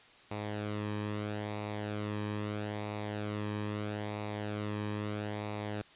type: tone with flanger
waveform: sawtooth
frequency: 104.8 Hz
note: G#2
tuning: 16 cents sharp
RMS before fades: -37 dBFS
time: 0.31-5.82 s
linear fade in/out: 5 ms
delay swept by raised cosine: 0.63 to 1.44 ms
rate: 0.77 Hz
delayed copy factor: -0.55
effects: white hiss -58 dBFS RMS until 5.95 s + resampled to 8000 Hz